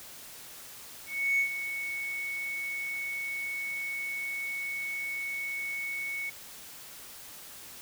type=tone with ADSR envelope; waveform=sine; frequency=2217 Hz; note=C#7; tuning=in tune; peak=-21 dBFS; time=1.06-6.3 s; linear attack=330 ms; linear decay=92 ms; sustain=-11 dB; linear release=8 ms; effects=tanh soft clip ceiling -20 dBFS + white hiss -47 dBFS RMS until 7.81 s